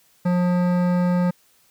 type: tone with hard clipping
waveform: sine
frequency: 178.2 Hz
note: F3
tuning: 35 cents sharp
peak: -19 dBFS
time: 0.25-1.31 s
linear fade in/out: 10 ms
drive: 15 dB
effects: white hiss -59 dBFS RMS until 1.7 s